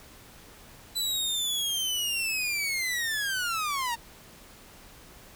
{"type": "linear sweep", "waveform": "sawtooth", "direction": "down", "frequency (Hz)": [4006, 905], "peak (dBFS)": -24, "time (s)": [0.95, 3.96], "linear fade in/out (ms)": 20, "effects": ["pink hiss -51 dBFS RMS until 5.35 s"]}